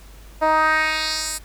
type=tone with band-pass filter sweep; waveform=10% pulse; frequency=312.8 Hz; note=D#4; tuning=9 cents sharp; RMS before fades=-20 dBFS; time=0.41-1.39 s; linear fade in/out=20 ms; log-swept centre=700 to 10000 Hz; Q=1.9; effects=added 50 Hz sine -41 dBFS peak until 1.44 s + pink hiss -49 dBFS RMS until 1.44 s

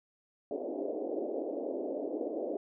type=band-pass noise; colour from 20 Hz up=pink; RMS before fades=-36 dBFS; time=0.51-2.57 s; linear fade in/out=2 ms; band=280 to 640 Hz; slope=48 dB/octave; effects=none

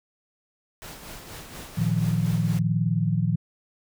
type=noise with tremolo; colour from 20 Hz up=pink; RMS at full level=-39 dBFS; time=0.82-2.59 s; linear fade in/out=0 ms; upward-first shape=sine; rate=4.2 Hz; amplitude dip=45%
type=chord; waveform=sine; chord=Bb suspended fourth; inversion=none; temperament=equal with one note detuned; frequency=114.41 / 155.56 / 174.61 Hz; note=Bb2 / Eb3 / F3; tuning=-32 / 0 / 0 cents; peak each=-25 dBFS; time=1.77-3.36 s; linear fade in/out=10 ms
effects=none

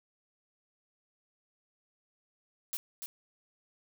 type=noise with echo; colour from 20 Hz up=blue; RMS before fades=-36 dBFS; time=2.73-2.77 s; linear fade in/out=0 ms; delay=290 ms; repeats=1; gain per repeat=-5 dB; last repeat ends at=3.06 s; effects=none

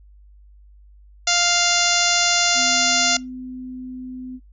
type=harmonic tone; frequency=698.5 Hz; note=F5; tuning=in tune; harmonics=1 / 2 / 3 / 4 / 5 / 6 / 7 / 8 / 9 / 10; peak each=-25 / -25 / -25 / -25 / -25 / -25 / -25 / -25 / -25 / -25 dBFS; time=1.27-3.17 s; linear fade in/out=5 ms
type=tone; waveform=sine; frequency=254.5 Hz; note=C4; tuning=48 cents flat; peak=-30 dBFS; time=2.54-4.4 s; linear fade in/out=50 ms
effects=noise-tail reverb RT60 0.2 s tail -23 dB re dry + added 50 Hz sine -45 dBFS peak until 4.52 s

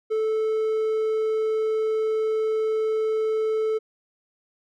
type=tone; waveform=triangle; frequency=437.7 Hz; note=A4; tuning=9 cents flat; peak=-19 dBFS; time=0.1-3.79 s; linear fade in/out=20 ms; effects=none

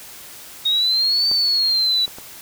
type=exponential two-way sweep; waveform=sine; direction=up then down; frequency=3729 to 4587 to 3916 Hz; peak=-15 dBFS; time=0.65-2.06 s; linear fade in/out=10 ms; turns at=1.29 s
type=clicks; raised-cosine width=1 ms; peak=-18 / -24 / -22 dBFS; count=3; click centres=1.315 / 2.079 / 2.185 s
effects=white hiss -39 dBFS RMS until 2.41 s

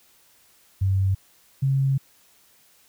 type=tone pair in turn; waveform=sine; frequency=96.1 / 135.71 Hz; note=G2 / C#3; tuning=-34 / -36 cents; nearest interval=tritone; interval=598 cents; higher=second; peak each=-18 dBFS; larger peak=neither; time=0.81-1.15 / 1.62-1.98 s; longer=second; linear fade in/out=10 ms; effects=white hiss -58 dBFS RMS until 2.88 s

